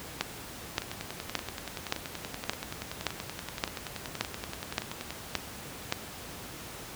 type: two click trains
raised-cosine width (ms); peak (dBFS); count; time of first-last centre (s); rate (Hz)
0.2; -18 / -9; 46 / 11; 0.82-5.106 / 0.21-5.924; 10.5 / 1.75
effects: pink hiss -43 dBFS RMS until 6.95 s + high-pass 60 Hz 12 dB/octave